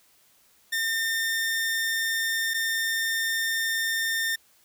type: tone pair in turn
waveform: sawtooth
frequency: 1811 / 1811 Hz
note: A6 / A6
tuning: +49 / +49 cents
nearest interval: unison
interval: 0 cents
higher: neither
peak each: -21 dBFS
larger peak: neither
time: 0.72-2.54 / 2.54-4.36 s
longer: neither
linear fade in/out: 10 ms
effects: white hiss -61 dBFS RMS until 4.64 s